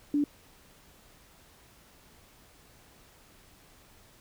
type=tone; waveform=sine; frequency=290.8 Hz; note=D4; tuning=17 cents flat; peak=-23 dBFS; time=0.14-0.24 s; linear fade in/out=2 ms; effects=pink hiss -58 dBFS RMS until 4.2 s